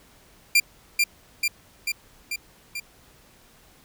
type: tone with echo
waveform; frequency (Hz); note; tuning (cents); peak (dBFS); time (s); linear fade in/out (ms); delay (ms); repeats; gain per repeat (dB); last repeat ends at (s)
sawtooth; 2382; D7; +24; -11; 0.55-0.6; 5; 440; 5; -3; 2.8
effects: pink hiss -55 dBFS RMS until 3.84 s